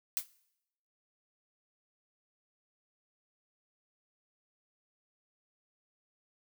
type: noise with exponential decay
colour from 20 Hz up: blue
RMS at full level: -28 dBFS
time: 0.17-0.27 s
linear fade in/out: 0 ms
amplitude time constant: 21 ms
effects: noise-tail reverb RT60 0.8 s tail -21 dB re dry